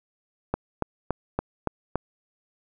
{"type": "click train", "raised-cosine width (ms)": 1, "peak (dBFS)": -10, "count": 6, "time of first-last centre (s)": [0.54, 1.956], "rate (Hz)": 3.53, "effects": []}